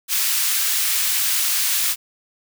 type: high-pass noise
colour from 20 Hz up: white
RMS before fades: -20 dBFS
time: 0.08-1.96 s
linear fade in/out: 50 ms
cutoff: 1700 Hz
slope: 12 dB/octave
effects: none